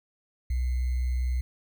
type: tone with sample-and-hold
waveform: sine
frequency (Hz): 62.5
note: B1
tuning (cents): +21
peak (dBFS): -24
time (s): 0.5-1.41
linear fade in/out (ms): 5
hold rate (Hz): 2100
effects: none